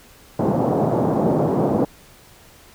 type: band-pass noise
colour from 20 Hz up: pink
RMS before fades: -19 dBFS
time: 0.39-1.85 s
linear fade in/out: 5 ms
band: 140 to 790 Hz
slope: 24 dB/octave
effects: pink hiss -48 dBFS RMS until 2.74 s